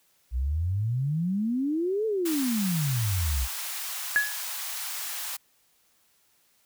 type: exponential two-way sweep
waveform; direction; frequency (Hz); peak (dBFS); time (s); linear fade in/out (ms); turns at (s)
sine; up then down; 58.6 to 450 to 58.6; -24; 0.31-3.48; 50; 2.06
type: high-pass noise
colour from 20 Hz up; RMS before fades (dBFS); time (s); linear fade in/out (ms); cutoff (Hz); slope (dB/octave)
white; -34; 2.25-5.37; 10; 750; 24
type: tone with exponential decay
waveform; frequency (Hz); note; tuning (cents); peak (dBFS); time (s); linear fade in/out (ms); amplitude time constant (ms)
sine; 1686; G#6; +26; -16; 4.16-4.42; 0; 56
effects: white hiss -66 dBFS RMS until 6.65 s